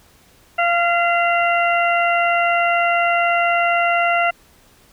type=harmonic tone with a mistuned harmonic; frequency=691 Hz; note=F5; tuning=19 cents flat; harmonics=1 / 2 / 3 / 4; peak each=-17 / -20 / -22 / -23 dBFS; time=0.58-4.31 s; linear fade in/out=10 ms; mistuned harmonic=3; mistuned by=-22 cents; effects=pink hiss -52 dBFS RMS until 4.92 s

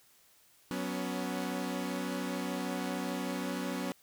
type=chord; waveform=sawtooth; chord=F# suspended fourth; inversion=none; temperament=equal with one note detuned; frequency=185 / 246.9 / 280.1 Hz; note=F#3 / B3 / C#4; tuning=0 / 0 / +18 cents; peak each=-34 dBFS; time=0.71-3.92 s; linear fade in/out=0 ms; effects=white hiss -64 dBFS RMS until 4.02 s

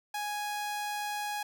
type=tone; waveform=sawtooth; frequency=830.6 Hz; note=G#5; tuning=in tune; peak=-29 dBFS; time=0.14-1.43 s; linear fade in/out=5 ms; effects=none

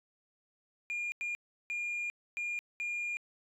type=tone bursts at uneven times; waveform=sine; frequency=2415 Hz; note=D7; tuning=48 cents sharp; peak=-31 dBFS; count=5; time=0.9-1.12 / 1.21-1.35 / 1.7-2.1 / 2.37-2.59 / 2.8-3.17 s; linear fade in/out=0 ms; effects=tanh soft clip ceiling -32 dBFS

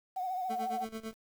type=tone with vibrato; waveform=sine; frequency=740 Hz; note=F#5; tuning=in tune; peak=-32 dBFS; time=0.16-0.85 s; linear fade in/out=10 ms; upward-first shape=triangle; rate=14 Hz; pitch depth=66 cents each way
type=tone with tremolo; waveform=25% pulse; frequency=221.8 Hz; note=A3; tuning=14 cents sharp; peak=-33 dBFS; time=0.49-1.15 s; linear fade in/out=20 ms; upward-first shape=sine; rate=9 Hz; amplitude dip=90%
effects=9-bit

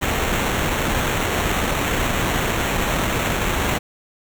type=noise with sample-and-hold; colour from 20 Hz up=pink; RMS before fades=-21 dBFS; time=0.01-3.79 s; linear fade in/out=20 ms; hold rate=4900 Hz; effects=none

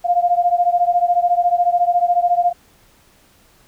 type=beating tone pair; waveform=sine; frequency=698.5 / 712.5 Hz; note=F5 / F5; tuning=0 / +34 cents; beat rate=14 Hz; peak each=-15 / -17 dBFS; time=0.04-2.53 s; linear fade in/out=20 ms; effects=pink hiss -53 dBFS RMS until 3.67 s

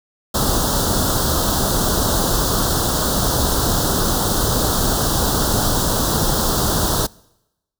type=band-stop noise; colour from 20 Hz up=pink; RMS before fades=-18 dBFS; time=0.34-7.07 s; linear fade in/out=10 ms; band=1500 to 3400 Hz; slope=48 dB/octave; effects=noise-tail reverb RT60 0.9 s tail -24 dB re dry

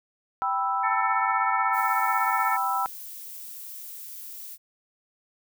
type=chord; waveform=sine; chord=E minor; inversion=first; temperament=equal; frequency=784 / 987.8 / 1318.5 Hz; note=G5 / B5 / E6; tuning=0 / 0 / 0 cents; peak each=-28 / -28 / -27 dBFS; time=0.42-2.86 s; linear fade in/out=0 ms
type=harmonic tone; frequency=444.9 Hz; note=A4; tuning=19 cents sharp; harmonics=2 / 3 / 4 / 5; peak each=-29 / -31 / -32 / -33 dBFS; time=0.83-2.57 s; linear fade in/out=10 ms
type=noise; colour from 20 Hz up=violet; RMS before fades=-40 dBFS; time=1.72-4.58 s; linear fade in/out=50 ms
effects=none

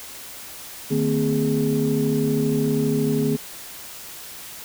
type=tone cluster; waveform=sine; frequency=151.5 / 226.2 / 258.8 / 415.5 Hz; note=D#3 / A3 / C4 / G#4; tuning=-46 / +48 / -19 / +1 cents; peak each=-23 dBFS; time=0.9-3.37 s; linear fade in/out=20 ms; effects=tanh soft clip ceiling -11 dBFS + white hiss -38 dBFS RMS until 4.64 s

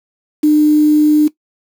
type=tone with quantisation; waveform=sine; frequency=301.7 Hz; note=D4; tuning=47 cents sharp; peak=-6 dBFS; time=0.43-1.28 s; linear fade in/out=10 ms; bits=5; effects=noise-tail reverb RT60 0.1 s tail -17 dB re dry

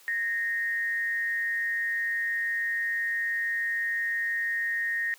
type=tone with frequency modulation; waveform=sine; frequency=1853 Hz; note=A#6; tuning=11 cents flat; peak=-26 dBFS; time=0.08-5.14 s; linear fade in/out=0 ms; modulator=186 Hz; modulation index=0.34; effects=white hiss -55 dBFS RMS until 5.18 s + high-pass 400 Hz 12 dB/octave

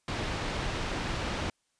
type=low-pass noise; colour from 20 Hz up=pink; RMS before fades=-33 dBFS; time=0.08-1.5 s; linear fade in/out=2 ms; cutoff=4100 Hz; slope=12 dB/octave; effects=white hiss -75 dBFS RMS until 1.79 s + resampled to 22050 Hz

